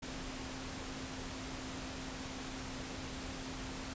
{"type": "tone in noise", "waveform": "sine", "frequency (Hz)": 261.6, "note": "C4", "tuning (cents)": 0, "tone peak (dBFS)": -47, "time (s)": [0.02, 3.94], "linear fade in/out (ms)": 10, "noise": "pink", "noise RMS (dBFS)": -44, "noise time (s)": [0.02, 3.94], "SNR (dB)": -6, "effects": ["resampled to 16000 Hz"]}